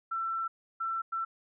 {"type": "tone bursts at uneven times", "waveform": "sine", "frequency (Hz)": 1341, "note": "E6", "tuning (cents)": 29, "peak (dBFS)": -30, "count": 3, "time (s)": [[0.11, 0.48], [0.8, 1.02], [1.12, 1.25]], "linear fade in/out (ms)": 10, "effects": []}